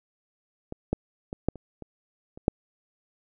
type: clicks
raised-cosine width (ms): 2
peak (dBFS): -21 / -11 / -20 / -9 / -28 / -26 / -29 / -6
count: 8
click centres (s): 0.724 / 0.93 / 1.329 / 1.486 / 1.557 / 1.823 / 2.375 / 2.481
effects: none